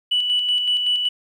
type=tone with tremolo; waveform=sine; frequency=2960 Hz; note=F#7; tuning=in tune; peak=-15 dBFS; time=0.11-1.09 s; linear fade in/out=10 ms; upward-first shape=square; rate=5.3 Hz; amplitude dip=40%; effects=tanh soft clip ceiling -11 dBFS + 9-bit